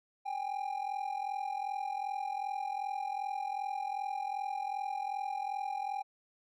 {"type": "ring-modulated tone", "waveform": "triangle", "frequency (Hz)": 800, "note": "G5", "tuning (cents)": 35, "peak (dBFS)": -29, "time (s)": [0.25, 6.03], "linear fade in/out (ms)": 20, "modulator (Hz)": 21.3, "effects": []}